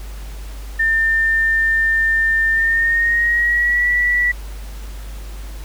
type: tone with pitch glide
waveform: sine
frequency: 1800 to 1951.6 Hz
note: A6 to B6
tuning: +39 to -21 cents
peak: -13 dBFS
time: 0.79-4.32 s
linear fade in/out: 10 ms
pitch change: +140 cents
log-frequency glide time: 2.53-3.89 s
effects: added 50 Hz sine -28 dBFS peak until 5.64 s + pink hiss -41 dBFS RMS until 5.64 s